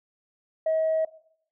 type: tone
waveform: sine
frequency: 638 Hz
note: D#5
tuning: 43 cents sharp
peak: -20 dBFS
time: 0.66-1.05 s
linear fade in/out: 5 ms
effects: noise-tail reverb RT60 0.7 s tail -19 dB re dry + tanh soft clip ceiling -18 dBFS